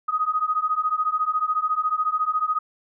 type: beating tone pair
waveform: sine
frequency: 1244.5 / 1258.5 Hz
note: D#6 / D#6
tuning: 0 / +19 cents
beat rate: 14 Hz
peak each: -24 / -23 dBFS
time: 0.08-2.59 s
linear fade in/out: 10 ms
effects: none